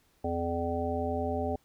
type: harmonic tone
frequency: 84.9 Hz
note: F2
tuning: 48 cents flat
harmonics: 1 / 3 / 5 / 7 / 9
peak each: -35 / -35 / -35 / -35 / -35 dBFS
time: 0.24-1.56 s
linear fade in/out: 5 ms
effects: pink hiss -68 dBFS RMS until 1.64 s